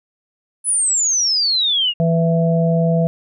sine exponential sweep, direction down, 10300 to 2787 Hz, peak -14 dBFS, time 0.64-1.94 s, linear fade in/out 50 ms
harmonic tone, 165.8 Hz, E3, 10 cents sharp, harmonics 1 / 3 / 4, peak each -14 / -22 / -20 dBFS, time 2-3.07 s, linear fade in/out 0 ms
effects none

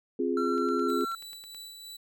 sine chord, F minor, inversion second, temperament equal with one note detuned, 263 / 349.2 / 415.3 Hz, C4 / F4 / Ab4, +9 / 0 / 0 cents, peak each -30 dBFS, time 0.19-1.05 s, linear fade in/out 5 ms
triangle tone, 1356 Hz, E6, 49 cents sharp, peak -29 dBFS, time 0.37-1.15 s, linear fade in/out 2 ms
click train, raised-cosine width 0.2 ms, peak -33 dBFS, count 10, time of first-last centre 0.58-1.547 s, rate 9.31 Hz
sawtooth tone with tremolo, 3953 Hz, B7, 1 cent sharp, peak -38 dBFS, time 0.88-1.97 s, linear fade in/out 10 ms, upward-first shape sine, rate 3.1 Hz, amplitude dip 35%
effects none

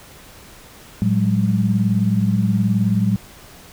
sine tone cluster, 112.1 / 184.1 / 203 Hz, A2 / F#3 / G#3, +33 / -8 / -39 cents, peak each -19 dBFS, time 1.02-3.16 s, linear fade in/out 0 ms, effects pink hiss -43 dBFS RMS until 3.72 s

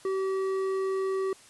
triangle tone with hard clipping, 383.3 Hz, G4, 39 cents flat, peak -28 dBFS, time 0.05-1.33 s, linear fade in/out 2 ms, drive 12 dB, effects white hiss -54 dBFS RMS until 1.49 s + resampled to 24000 Hz

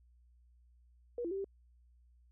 sine tone with pitch steps, 480.9 / 340.1 / 388.5 / 392.6 Hz, B4 / F4 / G4 / G4, -46 / -46 / -16 / +3 cents, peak -35 dBFS, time 1.18-1.444 s, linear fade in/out 2 ms, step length 66 ms, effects added 60 Hz sine -62 dBFS peak until 2.31 s

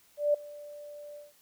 sine tone with ADSR envelope, 587.3 Hz, D5, in tune, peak -20 dBFS, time 0.17-1.33 s, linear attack 170 ms, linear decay 7 ms, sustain -22 dB, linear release 170 ms, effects white hiss -63 dBFS RMS until 1.41 s

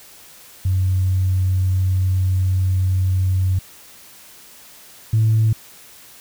sine tone pair in turn, 93.2 / 110.2 Hz, F#2 / A2, +13 / +3 cents, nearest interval minor third, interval 290 cents, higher second, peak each -14 / -11 dBFS, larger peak second, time 0.65-3.59 / 5.13-5.53 s, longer first, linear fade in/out 5 ms, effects tanh soft clip ceiling -9 dBFS + white hiss -44 dBFS RMS until 6.2 s

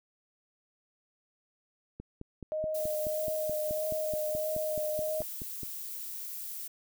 click train, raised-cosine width 3 ms, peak -28 dBFS, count 18, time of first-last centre 2-5.632 s, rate 4.68 Hz
sine tone with vibrato, 618 Hz, D#5, 12 cents flat, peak -30 dBFS, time 2.52-5.22 s, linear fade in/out 0 ms, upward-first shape sine, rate 1.6 Hz, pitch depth 17 cents each way
violet noise, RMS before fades -40 dBFS, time 2.74-6.68 s, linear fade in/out 10 ms
effects none

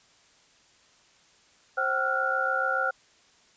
sine tone cluster, 530 / 764 / 1375 / 1442 Hz, C5 / G5 / F6 / F#6, +22 / -45 / -27 / -45 cents, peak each -31 / -32 / -28 / -28 dBFS, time 1.77-2.91 s, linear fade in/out 10 ms, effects white hiss -60 dBFS RMS until 3.56 s + resampled to 16000 Hz

